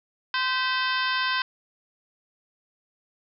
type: harmonic tone with a mistuned harmonic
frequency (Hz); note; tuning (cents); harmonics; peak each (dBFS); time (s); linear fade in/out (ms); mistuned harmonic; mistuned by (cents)
516; C5; -24; 2 / 3 / 4 / 5 / 6 / 7 / 8 / 9 / 10; -28 / -27 / -34 / -33 / -33 / -35 / -39 / -36 / -38; 0.34-1.42; 2; 4; -80
effects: none